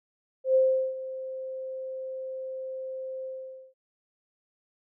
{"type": "tone with ADSR envelope", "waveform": "sine", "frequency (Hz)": 523.3, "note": "C5", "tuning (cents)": 0, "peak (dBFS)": -17, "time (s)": [0.44, 3.74], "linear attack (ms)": 110, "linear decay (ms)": 390, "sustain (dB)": -16, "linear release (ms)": 490, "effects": []}